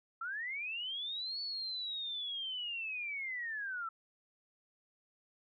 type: linear two-way sweep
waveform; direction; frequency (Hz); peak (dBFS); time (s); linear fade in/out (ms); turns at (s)
sine; up then down; 1308 to 4469 to 1308; -37; 0.21-3.89; 5; 1.41
effects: none